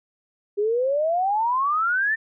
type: exponential sweep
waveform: sine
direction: up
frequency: 399.3 to 1822 Hz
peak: -19 dBFS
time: 0.57-2.16 s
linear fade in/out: 20 ms
effects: none